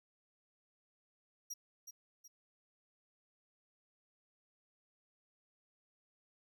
40% pulse tone with echo, 5710 Hz, F8, 37 cents sharp, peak -40 dBFS, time 1.5-1.54 s, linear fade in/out 10 ms, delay 370 ms, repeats 2, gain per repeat -7 dB, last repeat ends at 2.28 s, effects none

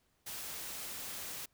white noise, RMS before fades -43 dBFS, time 0.26-1.46 s, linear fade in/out 10 ms, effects pink hiss -75 dBFS RMS until 1.53 s

